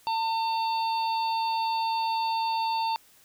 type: harmonic tone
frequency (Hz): 902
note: A5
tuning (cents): +43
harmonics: 1 / 3 / 4 / 5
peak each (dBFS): -25 / -39 / -41 / -37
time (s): 0.07-2.96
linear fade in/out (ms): 0
effects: white hiss -58 dBFS RMS until 3.24 s